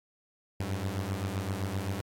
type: beating tone pair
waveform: sawtooth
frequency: 93.1 / 100.8 Hz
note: F#2 / G2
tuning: +11 / +49 cents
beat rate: 7.7 Hz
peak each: -30 dBFS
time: 0.6-2.01 s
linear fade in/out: 0 ms
effects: AAC 64 kbps